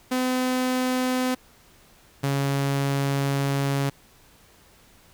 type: tone pair in turn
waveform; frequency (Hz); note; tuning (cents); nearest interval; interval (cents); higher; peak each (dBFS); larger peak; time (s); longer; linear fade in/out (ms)
sawtooth; 254.6 / 138.98; C4 / C#3; -47 / +5; minor seventh; 1048; first; -18; neither; 0.11-1.35 / 2.23-3.9; second; 10
effects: pink hiss -55 dBFS RMS until 5.13 s